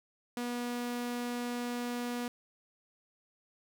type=tone; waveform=sawtooth; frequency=242.3 Hz; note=B3; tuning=33 cents flat; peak=-30 dBFS; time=0.37-2.28 s; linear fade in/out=2 ms; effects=none